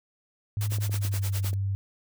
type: tone with pitch glide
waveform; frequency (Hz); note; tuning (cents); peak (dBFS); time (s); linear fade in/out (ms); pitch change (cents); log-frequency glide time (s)
sine; 103.83 to 98; G#2 to G2; 0 to 0; -25; 0.57-1.75; 0; -100; 0.73-1.2
type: noise with tremolo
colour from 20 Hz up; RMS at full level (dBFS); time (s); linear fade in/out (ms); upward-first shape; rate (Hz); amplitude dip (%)
white; -35; 0.61-1.54; 0; sine; 9.6; 100
type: clicks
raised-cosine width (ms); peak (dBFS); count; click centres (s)
2; -28; 8; 0.721 / 0.785 / 0.895 / 0.943 / 1.05 / 1.14 / 1.446 / 1.531
effects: none